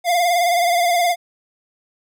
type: tone with vibrato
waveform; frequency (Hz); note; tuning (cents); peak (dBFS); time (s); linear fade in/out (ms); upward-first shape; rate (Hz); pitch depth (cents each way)
square; 698.5; F5; 0; -15; 0.04-1.16; 50; sine; 19; 51
effects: none